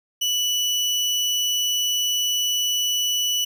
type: tone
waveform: 30% pulse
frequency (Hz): 2960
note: F#7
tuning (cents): 0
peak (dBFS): -17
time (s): 0.21-3.45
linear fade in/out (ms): 10
effects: none